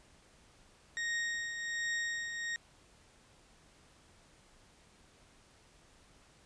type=tone with tremolo; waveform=40% pulse; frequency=1864.7 Hz; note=A#6; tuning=in tune; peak=-31 dBFS; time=0.97-2.56 s; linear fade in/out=0 ms; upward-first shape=triangle; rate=1.3 Hz; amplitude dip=55%; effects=pink hiss -63 dBFS RMS until 6.45 s + resampled to 22050 Hz